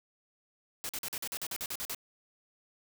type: noise bursts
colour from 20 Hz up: white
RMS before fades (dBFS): -37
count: 12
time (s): 0.84-1.947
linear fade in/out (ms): 0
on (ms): 51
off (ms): 45
effects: none